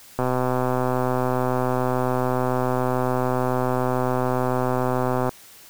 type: click train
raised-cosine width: 1 ms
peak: -9 dBFS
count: 649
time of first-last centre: 0.19-5.292 s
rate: 127 Hz
effects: white hiss -47 dBFS RMS until 5.69 s